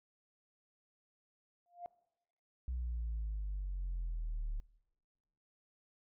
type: tone with exponential growth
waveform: sine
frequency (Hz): 700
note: F5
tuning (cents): +4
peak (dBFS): -38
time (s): 1.66-1.86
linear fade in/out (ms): 0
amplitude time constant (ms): 42
type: exponential sweep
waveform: sine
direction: down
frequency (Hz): 63 to 35.91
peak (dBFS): -34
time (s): 2.68-4.6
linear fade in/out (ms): 0
effects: noise-tail reverb RT60 1.0 s tail -22 dB re dry + tanh soft clip ceiling -33 dBFS